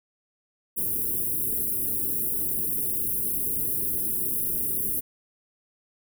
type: band-stop noise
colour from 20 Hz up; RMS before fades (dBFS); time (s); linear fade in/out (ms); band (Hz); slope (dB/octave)
white; -27; 0.76-5.01; 20; 440 to 10000; 48
effects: none